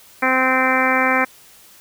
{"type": "harmonic tone", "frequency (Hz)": 259.4, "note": "C4", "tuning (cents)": -15, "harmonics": [1, 2, 3, 4, 5, 6, 7, 8, 9], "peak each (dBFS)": [-23, -23, -23, -23, -23, -23, -23, -23, -23], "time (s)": [0.22, 1.25], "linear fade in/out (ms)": 10, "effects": ["white hiss -47 dBFS RMS until 1.8 s"]}